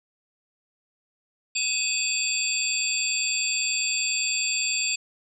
sine tone cluster, 2538 / 2668 / 3427 / 4645 / 7420 Hz, D#7 / E7 / A7 / D8 / A#8, +34 / +20 / -46 / -20 / -9 cents, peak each -29 / -34 / -34 / -29 / -27 dBFS, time 1.55-4.96 s, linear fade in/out 10 ms, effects none

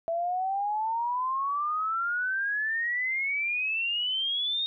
sine exponential sweep, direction up, 659.3 to 3729 Hz, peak -26 dBFS, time 0.08-4.66 s, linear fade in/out 0 ms, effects none

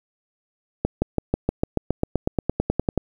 accelerating click train, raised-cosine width 2 ms, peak -6 dBFS, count 18, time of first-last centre 0.85-2.977 s, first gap 170 ms, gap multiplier 0.96, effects 8-bit

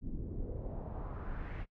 brown noise with low-pass filter sweep, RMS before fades -40 dBFS, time 0.01-1.66 s, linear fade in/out 50 ms, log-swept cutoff 250 to 2400 Hz, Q 2.1, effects noise-tail reverb RT60 0.1 s tail -22 dB re dry

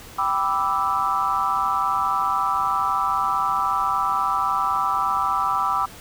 sine chord, E minor seventh, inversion first, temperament equal, 784 / 987.8 / 1174.7 / 1318.5 Hz, G5 / B5 / D6 / E6, 0 / 0 / 0 / 0 cents, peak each -27 / -25 / -23 / -25 dBFS, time 0.18-5.86 s, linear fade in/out 10 ms, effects pink hiss -42 dBFS RMS until 6 s

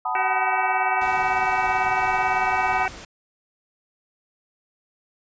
sine chord, B dominant seventh, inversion second, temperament equal, 740 / 880 / 987.8 / 1244.5 Hz, F#5 / A5 / B5 / D#6, 0 / 0 / 0 / 0 cents, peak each -28 dBFS, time 0.05-2.86 s, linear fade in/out 5 ms
harmonic tone, 379 Hz, F#4, 42 cents sharp, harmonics 1 / 2 / 4 / 5 / 6 / 7, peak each -36 / -25 / -28 / -32 / -29 / -33 dBFS, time 0.15-2.88 s, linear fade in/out 2 ms
pink noise, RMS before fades -39 dBFS, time 1.01-3.05 s, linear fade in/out 5 ms
effects resampled to 16000 Hz

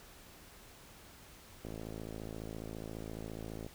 click train, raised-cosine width 2 ms, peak -30 dBFS, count 111, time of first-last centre 1.65-3.665 s, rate 54.6 Hz, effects pink hiss -56 dBFS RMS until 3.74 s

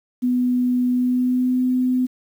sine tone with pitch glide, 248.5 to 253.4 Hz, B3 to B3, +11 to +45 cents, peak -16 dBFS, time 0.22-2.07 s, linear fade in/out 20 ms, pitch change +34 cents, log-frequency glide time 0.91-1.6 s, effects 8-bit

